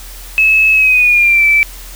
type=tone with pitch glide; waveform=sine; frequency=2591 to 2322 Hz; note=E7 to D7; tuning=-30 to -20 cents; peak=-6 dBFS; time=0.38-1.63 s; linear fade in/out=0 ms; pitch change=-190 cents; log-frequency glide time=0.72-1.45 s; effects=added 42 Hz sine -30 dBFS peak until 1.95 s + white hiss -34 dBFS RMS until 1.95 s